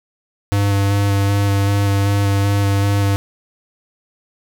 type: tone with vibrato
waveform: square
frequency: 100 Hz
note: G2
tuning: 35 cents sharp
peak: -14 dBFS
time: 0.52-3.16 s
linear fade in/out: 0 ms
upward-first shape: square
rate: 2.6 Hz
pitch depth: 12 cents each way
effects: none